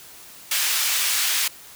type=high-pass noise; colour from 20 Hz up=pink; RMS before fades=-22 dBFS; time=0.51-1.48 s; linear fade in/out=5 ms; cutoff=2200 Hz; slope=12 dB/octave; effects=white hiss -44 dBFS RMS until 1.75 s